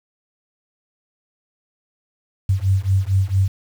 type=beating tone pair; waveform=sine; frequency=94 / 98.4 Hz; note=F#2 / G2; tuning=+28 / +7 cents; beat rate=4.4 Hz; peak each=-18 dBFS; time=2.49-3.48 s; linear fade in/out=5 ms; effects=7-bit